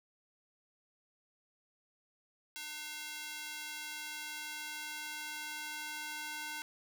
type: tone with high-pass filter sweep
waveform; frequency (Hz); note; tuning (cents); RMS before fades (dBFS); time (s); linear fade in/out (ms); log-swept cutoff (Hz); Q
square; 302.2; D4; +50; -43; 2.56-6.62; 0; 2300 to 1400; 0.89
effects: none

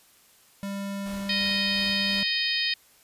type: tone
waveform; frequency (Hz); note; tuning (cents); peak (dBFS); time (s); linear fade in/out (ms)
square; 198.4; G3; +21; -31; 0.63-2.23; 0
type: noise with tremolo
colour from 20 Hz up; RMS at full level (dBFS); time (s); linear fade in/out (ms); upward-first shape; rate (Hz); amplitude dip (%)
pink; -43; 1.06-2.21; 0; sine; 2.9; 55
type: harmonic tone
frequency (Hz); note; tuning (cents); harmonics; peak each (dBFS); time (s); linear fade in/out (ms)
622.3; D#5; 0; 3 / 4 / 5 / 6 / 7 / 8; -31 / -31 / -31 / -31 / -31 / -31; 1.29-2.74; 5
effects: white hiss -58 dBFS RMS until 3.03 s + resampled to 32000 Hz

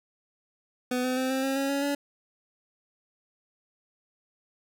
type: tone with pitch steps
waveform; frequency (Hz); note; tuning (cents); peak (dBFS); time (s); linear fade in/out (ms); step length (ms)
25% pulse; 250 / 254.7 / 259.4 / 264.3 / 269.2 / 274.2 / 279.3 / 284.5; B3 / C4 / C4 / C4 / C4 / C#4 / C#4 / C#4; +21 / -46 / -15 / +18 / +49 / -19 / +13 / +45; -22; 0.91-1.95; 5; 130
effects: none

